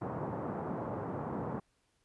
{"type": "band-pass noise", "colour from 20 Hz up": "pink", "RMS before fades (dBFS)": -38, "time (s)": [0.01, 1.6], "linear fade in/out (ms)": 10, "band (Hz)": [110, 1100], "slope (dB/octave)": 24, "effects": ["pink hiss -75 dBFS RMS until 2.04 s", "resampled to 24000 Hz"]}